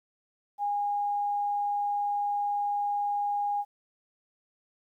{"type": "tone", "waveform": "sine", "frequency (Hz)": 818, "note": "G#5", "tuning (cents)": -26, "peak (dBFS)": -26, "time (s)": [0.58, 3.65], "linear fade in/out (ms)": 50, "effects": ["11-bit"]}